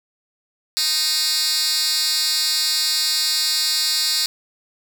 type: tone with high-pass filter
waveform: 10% pulse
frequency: 310 Hz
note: D#4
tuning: 6 cents flat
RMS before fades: -20 dBFS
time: 0.77-4.26 s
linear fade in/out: 0 ms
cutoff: 4300 Hz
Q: 2.3
effects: none